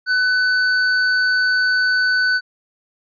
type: tone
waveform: square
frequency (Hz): 1500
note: F#6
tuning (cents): +23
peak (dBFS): -15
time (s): 0.06-2.41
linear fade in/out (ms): 50
effects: resampled to 11025 Hz